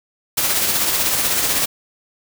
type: noise with tremolo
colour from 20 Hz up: white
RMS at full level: -17 dBFS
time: 0.37-1.66 s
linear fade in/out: 10 ms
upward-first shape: sine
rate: 16 Hz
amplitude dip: 35%
effects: none